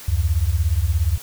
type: beating tone pair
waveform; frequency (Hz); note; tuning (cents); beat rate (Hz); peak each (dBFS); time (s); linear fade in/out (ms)
sine; 71.6 / 88.6; D2 / F2; -43 / +25; 17; -19; 0.08-1.18; 5
effects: white hiss -39 dBFS RMS until 1.22 s